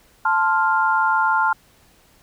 sine chord, F major, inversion first, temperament equal, 880 / 1046.5 / 1396.9 Hz, A5 / C6 / F6, 0 / 0 / 0 cents, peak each -19 / -22 / -19 dBFS, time 0.25-1.53 s, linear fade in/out 5 ms, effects pink hiss -55 dBFS RMS until 2.22 s

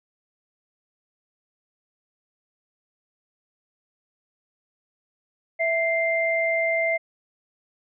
sine tone pair together, 659.3 / 2093 Hz, E5 / C7, 0 / 0 cents, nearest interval octave + minor sixth, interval 2000 cents, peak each -23 dBFS, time 5.59-6.98 s, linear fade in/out 20 ms, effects none

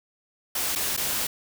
white noise with dropouts, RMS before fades -27 dBFS, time 0.55-1.27 s, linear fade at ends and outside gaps 5 ms, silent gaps 0.753-0.757 / 0.966-0.974 s, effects none

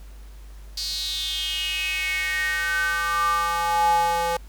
square tone with high-pass filter sweep, 169.6 Hz, E3, 50 cents sharp, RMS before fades -24 dBFS, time 0.77-4.37 s, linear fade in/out 5 ms, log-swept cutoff 4600 to 650 Hz, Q 6.7, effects added 50 Hz sine -39 dBFS peak until 4.48 s + pink hiss -54 dBFS RMS until 4.48 s

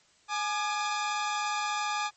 sawtooth tone pair together, 838.4 / 1206 Hz, G#5 / D6, +16 / +46 cents, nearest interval tritone, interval 630 cents, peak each -27 / -28 dBFS, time 0.28-2.11 s, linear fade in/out 50 ms, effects white hiss -63 dBFS RMS until 2.16 s + MP3 32 kbps

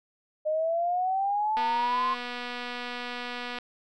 sine exponential sweep, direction up, 609 to 1062 Hz, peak -24 dBFS, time 0.45-2.15 s, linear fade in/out 20 ms
click train, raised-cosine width 0.3 ms, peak -20 dBFS, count 493, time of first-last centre 1.57-3.586 s, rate 244 Hz
effects none

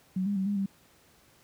sine tone with pitch steps, 186.7 / 202.7 / 190.9 / 203.5 / 195.8 Hz, F#3 / G#3 / G3 / G#3 / G3, +16 / -42 / -46 / -35 / -2 cents, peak -26 dBFS, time 0.16-0.66 s, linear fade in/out 5 ms, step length 100 ms, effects pink hiss -61 dBFS RMS until 1.43 s + high-pass 60 Hz 12 dB/octave

